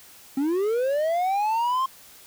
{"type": "linear sweep", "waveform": "triangle", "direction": "up", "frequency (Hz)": [261.6, 1070], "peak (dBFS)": -19, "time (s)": [0.37, 1.86], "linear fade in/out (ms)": 5, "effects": ["white hiss -49 dBFS RMS until 2.26 s"]}